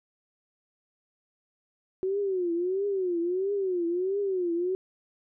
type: tone with vibrato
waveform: sine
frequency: 370 Hz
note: F#4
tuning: in tune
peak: -25 dBFS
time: 2.03-4.75 s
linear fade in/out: 0 ms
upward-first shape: triangle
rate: 1.5 Hz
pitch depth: 180 cents each way
effects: none